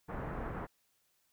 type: low-pass noise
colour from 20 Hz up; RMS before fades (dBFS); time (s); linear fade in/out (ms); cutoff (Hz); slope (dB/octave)
pink; -40; 0.08-0.67; 20; 1600; 24
effects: white hiss -75 dBFS RMS until 1.32 s